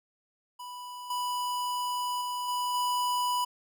square tone with level steps, 987 Hz, B5, 1 cent flat, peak -40 / -30 / -32 / -29 / -27 dBFS, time 0.59-3.45 s, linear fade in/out 10 ms, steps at 1.1 / 2.21 / 2.48 / 2.74 s, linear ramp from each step 5 ms, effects none

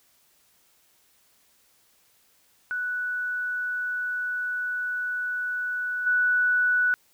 sine tone with level steps, 1480 Hz, F#6, in tune, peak -26 / -19 dBFS, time 2.71-6.94 s, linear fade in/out 0 ms, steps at 6.06 s, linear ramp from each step 10 ms, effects white hiss -63 dBFS RMS until 7.13 s

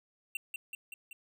square tone with echo, 2730 Hz, F7, 40 cents flat, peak -34 dBFS, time 0.35-0.37 s, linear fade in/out 2 ms, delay 190 ms, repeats 4, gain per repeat -3 dB, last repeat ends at 1.13 s, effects none

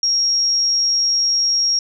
sine tone, 5590 Hz, F8, 1 cent sharp, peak -14 dBFS, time 0.03-1.79 s, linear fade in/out 2 ms, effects none

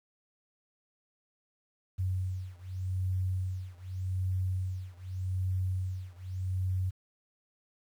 sine beating tone pair, 92.6 / 93.44 Hz, F#2 / F#2, +2 / +18 cents, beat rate 0.84 Hz, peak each -33 / -34 dBFS, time 1.98-6.91 s, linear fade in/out 20 ms, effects 10-bit

